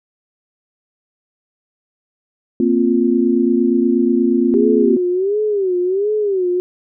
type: chord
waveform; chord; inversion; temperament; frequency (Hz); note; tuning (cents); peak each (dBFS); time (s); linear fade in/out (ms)
sine; Bb suspended second; none; equal; 233.1 / 261.6 / 349.2; Bb3 / C4 / F4; 0 / 0 / 0; -16; 2.6-4.97; 2
type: tone with vibrato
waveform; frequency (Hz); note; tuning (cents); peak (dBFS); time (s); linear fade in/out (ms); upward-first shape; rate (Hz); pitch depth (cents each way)
sine; 390; G4; -9; -14; 4.54-6.6; 0; sine; 1.4; 160
effects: none